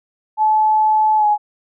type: tone with pitch glide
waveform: sine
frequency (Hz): 863 to 837.9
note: A5 to G#5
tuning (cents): -34 to +15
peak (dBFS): -11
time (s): 0.37-1.38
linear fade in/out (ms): 50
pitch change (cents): -51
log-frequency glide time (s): 1.17-1.26
effects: none